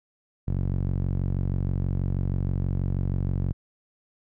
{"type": "tone with band-pass filter", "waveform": "sawtooth", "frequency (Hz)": 46.25, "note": "F#1", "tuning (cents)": 0, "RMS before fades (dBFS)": -26, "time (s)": [0.47, 3.53], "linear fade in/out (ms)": 10, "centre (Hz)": 120, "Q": 1.3, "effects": []}